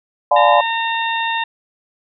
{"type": "chord", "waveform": "sine", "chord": "D diminished seventh", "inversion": "none", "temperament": "just", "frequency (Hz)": [587.3, 704.8, 845.8, 1014.9], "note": ["D5", "F5", "Ab5", "Cb6"], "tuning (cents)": [0, 16, 31, 47], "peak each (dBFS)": -15, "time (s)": [0.31, 0.61], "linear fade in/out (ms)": 5}
{"type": "harmonic tone", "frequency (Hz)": 914, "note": "A#5", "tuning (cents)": -34, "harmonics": [1, 2, 3, 4], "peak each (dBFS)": [-20, -23, -25, -26], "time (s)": [0.36, 1.44], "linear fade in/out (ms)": 5}
{"effects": []}